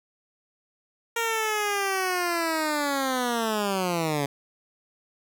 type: linear sweep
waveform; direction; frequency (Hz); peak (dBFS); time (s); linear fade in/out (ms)
10% pulse; down; 466.2 to 138.59; -16; 1.16-4.26; 5
effects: none